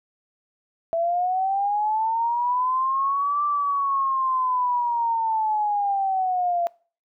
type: linear two-way sweep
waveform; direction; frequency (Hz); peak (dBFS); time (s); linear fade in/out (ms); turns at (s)
sine; up then down; 659.3 to 1174.7 to 682; -20; 0.93-6.67; 0; 3.44
effects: noise-tail reverb RT60 0.4 s tail -23 dB re dry